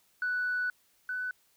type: tone pair in turn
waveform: sine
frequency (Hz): 1484 / 1497.8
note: F#6 / F#6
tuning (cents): +5 / +21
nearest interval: unison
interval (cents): 16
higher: second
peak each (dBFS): -27 / -31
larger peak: first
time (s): 0.22-0.7 / 1.09-1.31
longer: first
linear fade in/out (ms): 2
effects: tanh soft clip ceiling -24 dBFS + white hiss -68 dBFS RMS until 1.56 s